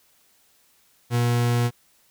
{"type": "tone", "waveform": "40% pulse", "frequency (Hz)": 120, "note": "B2", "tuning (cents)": -49, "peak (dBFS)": -18, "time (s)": [1.1, 1.71], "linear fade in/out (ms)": 50, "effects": ["white hiss -61 dBFS RMS until 2.1 s"]}